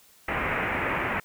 white low-pass noise, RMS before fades -28 dBFS, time 0.28-1.2 s, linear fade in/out 5 ms, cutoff 2400 Hz, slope 48 dB/octave, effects white hiss -57 dBFS RMS until 1.24 s

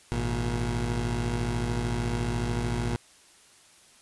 20% pulse tone pair together, 52.66 / 119.1 Hz, G#1 / A#2, +25 / +38 cents, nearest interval octave + major second, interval 1413 cents, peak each -25 / -24 dBFS, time 0.12-2.96 s, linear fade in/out 0 ms, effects white hiss -56 dBFS RMS until 4.01 s + resampled to 24000 Hz

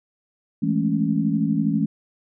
sine chord, A major seventh, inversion second, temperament equal, 164.81 / 207.7 / 220 / 277.2 Hz, E3 / G#3 / A3 / C#4, 0 / 0 / 0 / 0 cents, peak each -24 dBFS, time 0.62-1.86 s, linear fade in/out 10 ms, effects none

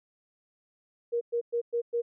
sine tone bursts, 471.8 Hz, A#4, 21 cents sharp, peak -25 dBFS, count 5, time 1.12-2.02 s, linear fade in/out 20 ms, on 92 ms, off 110 ms, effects none

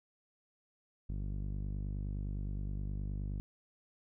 sawtooth tone with low-pass filter, 49.62 Hz, G1, 22 cents sharp, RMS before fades -38 dBFS, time 1.09-3.4 s, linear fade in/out 0 ms, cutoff 200 Hz, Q 1, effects none

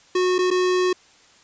square tone with dropouts, 365.4 Hz, F#4, 22 cents flat, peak -18 dBFS, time 0.15-0.93 s, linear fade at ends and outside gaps 5 ms, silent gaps 0.383-0.388 / 0.505-0.511 s, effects white hiss -53 dBFS RMS until 1.43 s + resampled to 16000 Hz

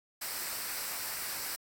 white noise with comb filter, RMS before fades -37 dBFS, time 0.21-1.56 s, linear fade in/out 10 ms, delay 0.3 ms, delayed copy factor -0.5, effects AAC 64 kbps

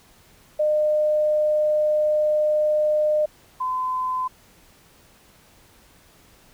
sine tone pair in turn, 607 / 1020.8 Hz, D#5 / C6, -43 / -43 cents, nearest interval major sixth, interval 900 cents, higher second, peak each -17 / -22 dBFS, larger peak first, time 0.59-3.26 / 3.6-4.28 s, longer first, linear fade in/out 10 ms, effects pink hiss -54 dBFS RMS until 6.53 s

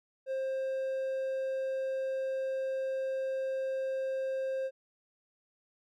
triangle tone, 530 Hz, C5, 22 cents sharp, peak -29 dBFS, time 0.26-4.71 s, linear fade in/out 50 ms, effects none

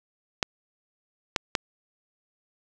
clicks, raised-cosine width 0.2 ms, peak -5 dBFS, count 3, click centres 0.428 / 1.362 / 1.552 s, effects none

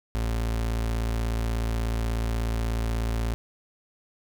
35% pulse tone, 56.5 Hz, A1, 47 cents sharp, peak -23 dBFS, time 0.15-3.34 s, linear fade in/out 0 ms, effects none

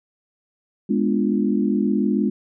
sine chord, G# diminished seventh, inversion none, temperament equal, 207.7 / 246.9 / 293.7 / 349.2 Hz, G#3 / B3 / D4 / F4, 0 / 0 / 0 / 0 cents, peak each -20 / -23 / -24 / -26 dBFS, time 0.89-2.3 s, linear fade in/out 10 ms, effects none

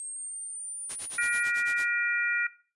sine linear sweep, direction up, 8400 to 9890 Hz, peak -35 dBFS, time 0-1.43 s, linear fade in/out 0 ms
white noise with tremolo, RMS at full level -39 dBFS, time 0.89-1.88 s, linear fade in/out 10 ms, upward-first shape sine, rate 9 Hz, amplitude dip 100%
harmonic tone, 476.8 Hz, A#4, 39 cents sharp, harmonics 3 / 4 / 5, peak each -27 / -29 / -31 dBFS, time 1.18-2.47 s, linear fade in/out 5 ms
effects noise-tail reverb RT60 0.4 s tail -20 dB re dry + resampled to 24000 Hz

